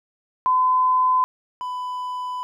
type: tone pair in turn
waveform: sine / triangle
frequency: 1017 / 999 Hz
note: C6 / B5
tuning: -50 / +20 cents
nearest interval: unison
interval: 30 cents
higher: first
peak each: -15 / -24 dBFS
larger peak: first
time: 0.46-1.24 / 1.61-2.43 s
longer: second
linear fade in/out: 0 ms
effects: none